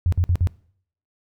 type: tone bursts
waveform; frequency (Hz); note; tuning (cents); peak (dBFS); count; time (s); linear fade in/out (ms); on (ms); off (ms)
sine; 88; F2; +14; -15; 4; 0.06-0.472; 0; 64; 52
effects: noise-tail reverb RT60 0.6 s tail -22 dB re dry